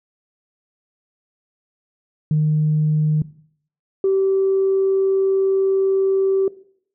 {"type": "tone pair in turn", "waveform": "sine", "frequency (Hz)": [153.3, 386.3], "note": ["D#3", "G4"], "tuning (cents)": [-25, -25], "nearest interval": "octave + major third", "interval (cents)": 1600, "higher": "second", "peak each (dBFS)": -13, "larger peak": "neither", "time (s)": [[2.31, 3.22], [4.04, 6.48]], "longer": "second", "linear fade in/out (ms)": 2, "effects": ["noise-tail reverb RT60 0.6 s tail -19 dB re dry", "tanh soft clip ceiling -10 dBFS"]}